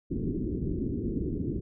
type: low-pass noise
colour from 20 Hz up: white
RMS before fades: -31 dBFS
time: 0.1-1.61 s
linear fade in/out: 20 ms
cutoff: 370 Hz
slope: 48 dB/octave
effects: none